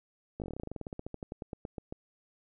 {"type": "slowing click train", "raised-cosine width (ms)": 2, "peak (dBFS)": -25, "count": 26, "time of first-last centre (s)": [0.4, 1.925], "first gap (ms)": 18, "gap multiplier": 1.09, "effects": []}